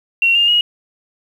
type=tone with pitch steps; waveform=sine; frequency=2738 / 2812 / 2887 Hz; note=F7 / F7 / F#7; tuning=-35 / +11 / -43 cents; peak=-10 dBFS; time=0.22-0.61 s; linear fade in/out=2 ms; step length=130 ms; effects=7-bit